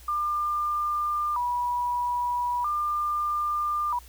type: tone with vibrato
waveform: sine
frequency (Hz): 1080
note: C#6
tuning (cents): -45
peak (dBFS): -24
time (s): 0.08-3.99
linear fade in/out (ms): 5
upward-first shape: square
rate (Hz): 0.39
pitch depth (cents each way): 180
effects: added 60 Hz sine -47 dBFS peak until 4.08 s + white hiss -53 dBFS RMS until 4.08 s